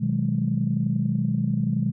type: chord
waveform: sine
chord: G# minor seventh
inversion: first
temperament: just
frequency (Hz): 124.59 / 155.74 / 186.89 / 207.7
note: B2 / D#3 / F#3 / G#3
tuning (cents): +16 / +2 / +18 / 0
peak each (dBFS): -26 / -26 / -28 / -25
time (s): 0-1.92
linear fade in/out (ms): 20
effects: tanh soft clip ceiling -10 dBFS